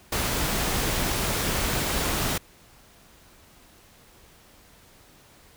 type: noise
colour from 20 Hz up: pink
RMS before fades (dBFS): -26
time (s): 0.12-2.38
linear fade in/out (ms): 5
effects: pink hiss -54 dBFS RMS until 5.56 s